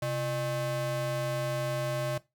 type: ring-modulated tone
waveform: square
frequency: 237.3 Hz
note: A#3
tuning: 31 cents sharp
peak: -27 dBFS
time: 0.02-2.18 s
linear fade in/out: 5 ms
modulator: 369 Hz
effects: noise-tail reverb RT60 0.2 s tail -17 dB re dry